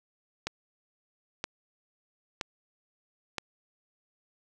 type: click train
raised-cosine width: 0.2 ms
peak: -14 dBFS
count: 4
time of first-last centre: 0.47-3.383 s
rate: 1.03 Hz
effects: none

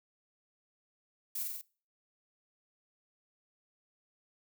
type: noise with echo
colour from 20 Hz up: violet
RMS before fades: -37 dBFS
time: 1.35-1.43 s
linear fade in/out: 5 ms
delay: 46 ms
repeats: 4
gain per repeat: -2 dB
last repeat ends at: 1.614 s
effects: noise-tail reverb RT60 0.4 s tail -23 dB re dry

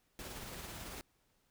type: noise with tremolo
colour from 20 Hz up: pink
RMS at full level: -45 dBFS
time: 0.19-1.01 s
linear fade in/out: 0 ms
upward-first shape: triangle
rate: 18 Hz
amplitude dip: 35%
effects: pink hiss -75 dBFS RMS until 1.5 s

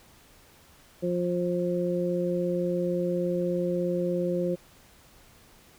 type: harmonic tone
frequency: 176.6 Hz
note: F3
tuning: 20 cents sharp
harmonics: 1 / 2 / 3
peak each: -29 / -29 / -29 dBFS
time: 1.02-4.56 s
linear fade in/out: 20 ms
effects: pink hiss -56 dBFS RMS until 5.78 s

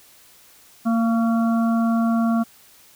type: harmonic tone with a mistuned harmonic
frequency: 229.2 Hz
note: A#3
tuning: 29 cents flat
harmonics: 1 / 3 / 5 / 6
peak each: -17 / -27 / -31 / -33 dBFS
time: 0.85-2.44 s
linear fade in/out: 20 ms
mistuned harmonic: 5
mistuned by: -24 cents
effects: white hiss -51 dBFS RMS until 2.95 s

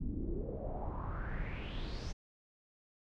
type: noise with low-pass filter sweep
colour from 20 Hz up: brown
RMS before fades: -39 dBFS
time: 0-2.13 s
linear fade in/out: 20 ms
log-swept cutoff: 230 to 5900 Hz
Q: 4.8
effects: none

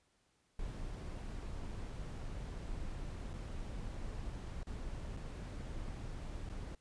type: noise with dropouts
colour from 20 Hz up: brown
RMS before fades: -43 dBFS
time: 0.59-6.75 s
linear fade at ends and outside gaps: 2 ms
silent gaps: 3.333-3.337 / 4.632-4.669 / 5.167-5.171 / 6.491-6.497 s
effects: pink hiss -75 dBFS RMS until 6.8 s + resampled to 22050 Hz

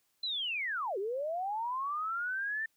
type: linear two-way sweep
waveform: sine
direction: down then up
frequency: 4113 to 370 to 1803 Hz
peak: -32 dBFS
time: 0.23-2.66 s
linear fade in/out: 5 ms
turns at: 0.98 s
effects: white hiss -75 dBFS RMS until 2.76 s

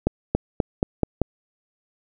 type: accelerating click train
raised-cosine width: 2 ms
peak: -5 dBFS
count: 6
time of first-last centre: 0.07-1.217 s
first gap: 280 ms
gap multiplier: 0.9
effects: none

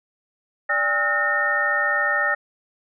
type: tone cluster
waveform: sine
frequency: 586 / 806 / 1292 / 1426 / 1828 Hz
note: D5 / G5 / E6 / F6 / A#6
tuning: -4 / +48 / -35 / +36 / -34 cents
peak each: -28 / -29 / -27 / -28 / -20 dBFS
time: 0.69-2.35 s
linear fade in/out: 10 ms
effects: none

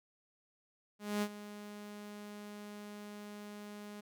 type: tone with ADSR envelope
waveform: sawtooth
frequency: 207.3 Hz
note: G#3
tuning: 3 cents flat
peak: -27 dBFS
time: 0.99-4.01 s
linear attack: 230 ms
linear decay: 60 ms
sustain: -15 dB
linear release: 10 ms
effects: none

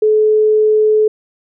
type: tone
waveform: sine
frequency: 429.7 Hz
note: A4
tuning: 41 cents flat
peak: -8 dBFS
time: 0.02-1.08 s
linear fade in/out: 5 ms
effects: none

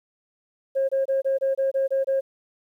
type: tone bursts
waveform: sine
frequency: 539 Hz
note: C#5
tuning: 49 cents flat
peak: -18 dBFS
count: 9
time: 0.75-2.21 s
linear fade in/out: 20 ms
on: 140 ms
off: 25 ms
effects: tanh soft clip ceiling -16 dBFS + 10-bit

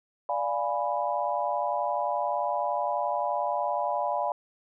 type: chord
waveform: sine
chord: D diminished seventh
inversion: none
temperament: equal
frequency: 587.3 / 698.5 / 830.6 / 987.8 Hz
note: D5 / F5 / Ab5 / Cb6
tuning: 0 / 0 / 0 / 0 cents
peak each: -31 dBFS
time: 0.29-4.32 s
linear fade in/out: 2 ms
effects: none

